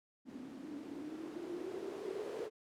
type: noise with low-pass filter sweep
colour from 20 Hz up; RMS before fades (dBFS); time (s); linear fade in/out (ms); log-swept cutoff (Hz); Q
violet; -44; 0.25-2.5; 50; 250 to 440; 9.9
effects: none